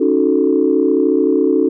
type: chord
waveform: sine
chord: D# half-diminished seventh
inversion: third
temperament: equal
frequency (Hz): 277.2 / 311.1 / 370 / 440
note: C#4 / D#4 / F#4 / A4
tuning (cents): 0 / 0 / 0 / 0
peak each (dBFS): -16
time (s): 0-1.69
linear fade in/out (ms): 10
effects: tanh soft clip ceiling -1 dBFS